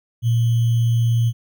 sine tone with sample-and-hold, 116.54 Hz, A#2, in tune, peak -14 dBFS, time 0.22-1.33 s, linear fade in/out 50 ms, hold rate 3150 Hz, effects none

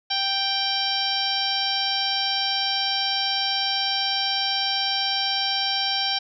harmonic tone, 784 Hz, G5, in tune, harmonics 1 / 2 / 3 / 4 / 5 / 6 / 7, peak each -29 / -34 / -34 / -27 / -29 / -30 / -28 dBFS, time 0.1-6.19 s, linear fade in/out 10 ms, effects none

